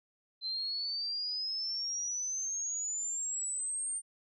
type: exponential sweep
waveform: sine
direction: up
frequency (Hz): 4068 to 8870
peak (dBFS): -33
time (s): 0.41-4.02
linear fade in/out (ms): 50
effects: none